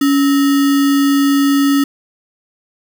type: tone with sample-and-hold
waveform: sine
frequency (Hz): 280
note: C#4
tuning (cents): +18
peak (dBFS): -9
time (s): 0.01-1.84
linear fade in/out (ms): 5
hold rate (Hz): 1575
effects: none